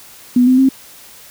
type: tone with pitch steps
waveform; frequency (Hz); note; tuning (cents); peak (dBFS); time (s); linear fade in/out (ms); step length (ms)
sine; 246.9 / 256.2 / 265.8; B3 / C4 / C4; 0 / -36 / +27; -7; 0.36-0.69; 5; 110
effects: white hiss -40 dBFS RMS until 1.3 s